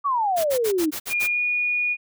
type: exponential sweep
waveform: sine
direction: down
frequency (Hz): 1174.7 to 293.7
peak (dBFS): -19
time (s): 0.04-0.91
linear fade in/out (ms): 20
type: noise bursts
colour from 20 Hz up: white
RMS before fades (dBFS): -30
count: 7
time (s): 0.36-1.278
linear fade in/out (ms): 20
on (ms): 84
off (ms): 55
type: tone with pitch glide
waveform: sine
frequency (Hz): 2423 to 2450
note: D#7 to D#7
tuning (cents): -47 to -27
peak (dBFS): -20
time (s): 1.09-1.97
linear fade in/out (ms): 50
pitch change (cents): +20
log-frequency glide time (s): 1.29-1.4
effects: none